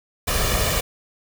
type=noise with comb filter; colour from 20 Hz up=pink; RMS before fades=-21 dBFS; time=0.27-0.81 s; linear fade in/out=10 ms; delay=1.7 ms; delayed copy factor=+0.65; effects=none